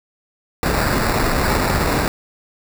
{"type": "noise with sample-and-hold", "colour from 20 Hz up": "pink", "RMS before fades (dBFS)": -18, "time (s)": [0.63, 2.08], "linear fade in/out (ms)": 0, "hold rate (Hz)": 3150, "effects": []}